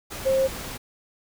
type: tone in noise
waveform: sine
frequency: 532 Hz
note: C5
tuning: 29 cents sharp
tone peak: -18 dBFS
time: 0.25-0.48 s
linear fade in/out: 20 ms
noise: pink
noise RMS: -35 dBFS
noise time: 0.1-0.78 s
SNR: +14 dB
effects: none